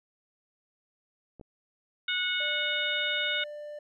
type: clicks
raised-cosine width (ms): 2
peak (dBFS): -34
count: 2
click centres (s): 1.397 / 1.412
type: harmonic tone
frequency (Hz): 732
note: F#5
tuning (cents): -19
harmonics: 2 / 3 / 4 / 5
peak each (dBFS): -32 / -33 / -33 / -32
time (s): 2.08-3.44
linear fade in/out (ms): 5
type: tone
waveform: triangle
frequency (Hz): 593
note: D5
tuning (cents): +17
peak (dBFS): -36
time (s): 2.4-3.79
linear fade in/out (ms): 5
effects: none